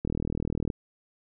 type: click train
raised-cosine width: 3 ms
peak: -16 dBFS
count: 27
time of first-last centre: 0.05-0.702 s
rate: 39.9 Hz
effects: none